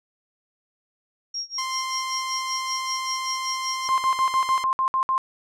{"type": "tone with tremolo", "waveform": "sine", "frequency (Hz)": 5588, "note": "F8", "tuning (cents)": 0, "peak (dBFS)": -25, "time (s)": [1.34, 3.88], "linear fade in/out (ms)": 5, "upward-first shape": "sine", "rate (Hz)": 5.2, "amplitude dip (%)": 95}
{"type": "tone", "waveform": "sawtooth", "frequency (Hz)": 1046.5, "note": "C6", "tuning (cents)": 0, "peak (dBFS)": -23, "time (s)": [1.58, 4.64], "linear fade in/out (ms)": 5}
{"type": "tone bursts", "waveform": "sine", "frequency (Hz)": 1054, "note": "C6", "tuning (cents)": 12, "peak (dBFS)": -19, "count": 9, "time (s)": [3.89, 5.179], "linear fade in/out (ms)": 0, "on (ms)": 89, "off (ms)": 61}
{"effects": ["low-pass 9000 Hz 12 dB/octave"]}